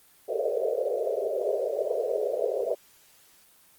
pink band-pass noise, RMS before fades -28 dBFS, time 0.28-2.75 s, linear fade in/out 5 ms, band 400 to 660 Hz, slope 96 dB/octave, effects white hiss -58 dBFS RMS until 3.78 s + Opus 24 kbps

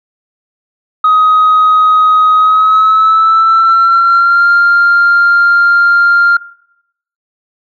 sine tone with pitch glide, 1258 to 1395.8 Hz, D#6 to F6, +19 to -1 cents, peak -3 dBFS, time 1.04-6.37 s, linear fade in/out 5 ms, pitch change +180 cents, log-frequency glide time 2.35-4.48 s, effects noise-tail reverb RT60 0.8 s tail -21 dB re dry + tanh soft clip ceiling -2 dBFS

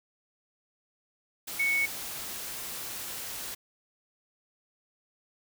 sine tone in noise, 2217 Hz, C#7, in tune, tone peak -24 dBFS, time 1.59-1.86 s, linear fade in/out 10 ms, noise white, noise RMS -38 dBFS, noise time 1.47-3.55 s, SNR +11 dB, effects none

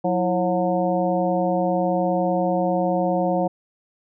harmonic tone with a mistuned harmonic, 181 Hz, F#3, 38 cents flat, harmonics 1 / 2 / 3 / 4 / 5, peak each -24 / -26 / -23 / -24 / -31 dBFS, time 0.04-3.48 s, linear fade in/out 10 ms, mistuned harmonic 2, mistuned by -150 cents, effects none

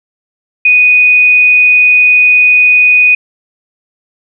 sine tone, 2483 Hz, D#7, 4 cents flat, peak -3 dBFS, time 0.65-3.15 s, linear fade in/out 5 ms, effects none

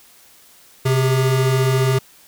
square tone pair together, 129.8 / 403.8 Hz, C3 / G#4, -13 / -49 cents, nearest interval octave + minor sixth, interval 1964 cents, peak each -16 / -22 dBFS, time 0.85-1.99 s, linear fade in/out 10 ms, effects white hiss -49 dBFS RMS until 2.27 s

